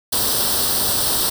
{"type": "noise with comb filter", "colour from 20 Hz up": "white", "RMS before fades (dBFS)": -19, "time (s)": [0.12, 1.3], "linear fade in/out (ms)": 10, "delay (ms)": 0.22, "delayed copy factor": 0.75, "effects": []}